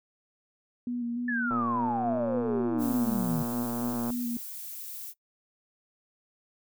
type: tone with vibrato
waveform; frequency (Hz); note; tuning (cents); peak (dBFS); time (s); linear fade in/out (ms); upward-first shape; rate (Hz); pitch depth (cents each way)
sine; 240; B3; -49; -29; 0.87-4.37; 2; square; 3.4; 24
type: exponential sweep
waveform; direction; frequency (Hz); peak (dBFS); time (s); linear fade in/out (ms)
sine; down; 1760 to 146.83; -28; 1.28-3.43; 5
type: click train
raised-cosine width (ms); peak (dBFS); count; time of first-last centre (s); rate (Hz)
1; -23; 307; 1.51-4.103; 118
type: noise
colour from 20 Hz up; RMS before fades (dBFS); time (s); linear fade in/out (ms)
violet; -40; 2.78-5.14; 50
effects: noise-tail reverb RT60 0.1 s tail -20 dB re dry